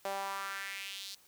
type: tone with high-pass filter sweep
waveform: sawtooth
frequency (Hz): 196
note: G3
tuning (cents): 0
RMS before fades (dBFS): -40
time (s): 0.05-1.15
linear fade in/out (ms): 2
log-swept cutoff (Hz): 610 to 4500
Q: 2.8
effects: white hiss -63 dBFS RMS until 1.27 s